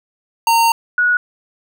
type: tone pair in turn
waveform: square / sine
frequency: 920 / 1460.4 Hz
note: A#5 / F#6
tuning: -23 / -23 cents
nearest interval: minor sixth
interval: 800 cents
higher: second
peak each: -11 dBFS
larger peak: neither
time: 0.47-0.72 / 0.98-1.17 s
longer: first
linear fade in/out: 2 ms
effects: none